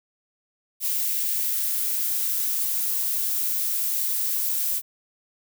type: noise with high-pass filter sweep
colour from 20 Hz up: violet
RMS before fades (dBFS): -25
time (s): 0.8-4.82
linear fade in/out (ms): 50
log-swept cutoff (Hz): 2100 to 320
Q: 1.3
effects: none